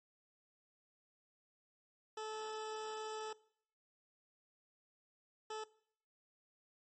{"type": "tone bursts at uneven times", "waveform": "20% pulse", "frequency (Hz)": 434.6, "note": "A4", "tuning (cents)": -21, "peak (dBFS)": -37, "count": 2, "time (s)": [[2.17, 3.33], [5.5, 5.64]], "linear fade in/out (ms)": 5, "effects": ["noise-tail reverb RT60 0.6 s tail -19 dB re dry", "MP3 32 kbps"]}